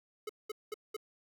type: tone bursts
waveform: square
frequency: 427.8 Hz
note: A4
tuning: 49 cents flat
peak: -37 dBFS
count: 4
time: 0.27-0.966 s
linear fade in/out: 5 ms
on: 24 ms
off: 200 ms
effects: none